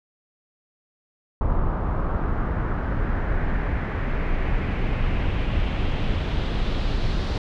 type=noise with low-pass filter sweep; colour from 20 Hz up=brown; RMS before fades=-23 dBFS; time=1.41-7.38 s; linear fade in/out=2 ms; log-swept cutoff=1100 to 4300 Hz; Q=2.2; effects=none